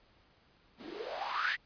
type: noise with band-pass filter sweep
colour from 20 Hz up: blue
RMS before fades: -36 dBFS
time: 0.77-1.57 s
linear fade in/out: 50 ms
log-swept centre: 230 to 2000 Hz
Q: 9.5
effects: pink hiss -66 dBFS RMS until 1.65 s + resampled to 11025 Hz